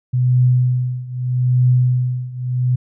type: tone with tremolo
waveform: sine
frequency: 125.5 Hz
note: B2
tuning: 28 cents sharp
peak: -9 dBFS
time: 0.13-2.76 s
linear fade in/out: 10 ms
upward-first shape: triangle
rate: 0.8 Hz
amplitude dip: 90%
effects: none